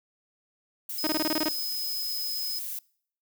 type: noise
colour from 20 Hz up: violet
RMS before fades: -35 dBFS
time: 0.89-2.79 s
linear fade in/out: 5 ms
type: tone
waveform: sine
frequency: 5080 Hz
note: D#8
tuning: 35 cents sharp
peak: -30 dBFS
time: 0.98-2.59 s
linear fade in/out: 5 ms
type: tone bursts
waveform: sawtooth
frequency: 311.1 Hz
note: D#4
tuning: in tune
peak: -21 dBFS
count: 9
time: 1.04-1.486 s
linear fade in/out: 2 ms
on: 30 ms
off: 22 ms
effects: noise-tail reverb RT60 0.6 s tail -25 dB re dry